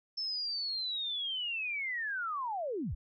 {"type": "linear sweep", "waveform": "sine", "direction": "down", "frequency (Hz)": [5320, 36.54], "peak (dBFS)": -33, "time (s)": [0.17, 2.95], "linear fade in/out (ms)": 10, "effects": []}